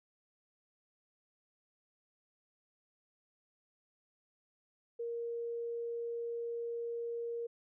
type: tone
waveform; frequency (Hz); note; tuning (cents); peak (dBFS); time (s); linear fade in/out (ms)
sine; 468.2; A#4; +8; -36; 4.99-7.47; 10
effects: none